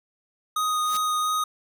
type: tone with vibrato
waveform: square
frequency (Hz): 1244.5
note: D#6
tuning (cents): 0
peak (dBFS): -23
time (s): 0.56-1.44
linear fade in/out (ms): 5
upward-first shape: sine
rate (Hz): 2.9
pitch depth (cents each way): 9
type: noise with exponential growth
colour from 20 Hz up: white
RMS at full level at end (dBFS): -31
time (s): 0.77-0.97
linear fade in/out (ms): 2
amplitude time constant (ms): 43
effects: none